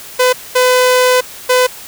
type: tone bursts at uneven times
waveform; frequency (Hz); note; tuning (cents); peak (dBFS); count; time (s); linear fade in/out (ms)
sawtooth; 504; B4; +35; -4; 3; 0.19-0.33 / 0.55-1.21 / 1.49-1.67; 10
effects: white hiss -32 dBFS RMS until 1.87 s